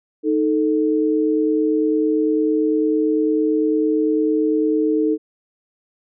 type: tone pair together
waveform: sine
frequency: 311.1 / 440 Hz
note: D#4 / A4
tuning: 0 / 0 cents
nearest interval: tritone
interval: 600 cents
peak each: -17 / -19 dBFS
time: 0.23-5.18 s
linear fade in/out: 50 ms
effects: none